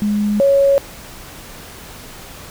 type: tone pair in turn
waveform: sine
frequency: 207.7 / 554.5 Hz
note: G#3 / C#5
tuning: 0 / 0 cents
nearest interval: octave + perfect fourth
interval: 1700 cents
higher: second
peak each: -14 / -9 dBFS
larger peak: second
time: 0.02-0.4 / 0.4-0.78 s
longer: neither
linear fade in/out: 0 ms
effects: pink hiss -36 dBFS RMS until 2.5 s